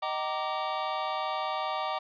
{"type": "chord", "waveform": "square", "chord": "Eb major seventh", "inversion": "none", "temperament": "equal with one note detuned", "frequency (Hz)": [622.3, 764.8, 932.3, 1174.7], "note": ["Eb5", "G5", "Bb5", "D6"], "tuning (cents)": [0, -43, 0, 0], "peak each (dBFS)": [-37, -35, -37, -35], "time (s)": [0.02, 1.99], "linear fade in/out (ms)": 10, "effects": ["resampled to 11025 Hz", "10-bit"]}